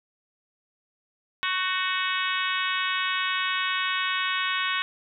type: harmonic tone with a mistuned harmonic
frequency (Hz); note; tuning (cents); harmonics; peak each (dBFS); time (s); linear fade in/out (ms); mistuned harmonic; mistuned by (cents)
370; F#4; 0; 3 / 4 / 5 / 6 / 7 / 8 / 9 / 10; -30 / -31 / -32 / -33 / -33 / -34 / -35 / -35; 1.43-4.82; 0; 4; +26
effects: none